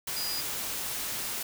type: tone in noise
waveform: sine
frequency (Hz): 4900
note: D#8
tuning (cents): -27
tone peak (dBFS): -33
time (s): 0.16-0.41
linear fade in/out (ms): 5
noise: white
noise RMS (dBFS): -34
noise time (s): 0.07-1.43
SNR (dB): -2
effects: none